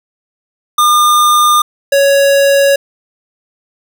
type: tone pair in turn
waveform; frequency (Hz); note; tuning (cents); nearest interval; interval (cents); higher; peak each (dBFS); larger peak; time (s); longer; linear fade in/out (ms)
square; 1208 / 557.1; D6 / C#5; +48 / +9; octave + minor second; 1339; first; -7; neither; 0.78-1.62 / 1.92-2.76; neither; 5
effects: none